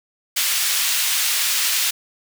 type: high-pass noise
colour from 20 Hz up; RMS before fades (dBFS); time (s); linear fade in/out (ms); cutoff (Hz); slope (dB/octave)
pink; -20; 0.36-1.91; 10; 2500; 12
effects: none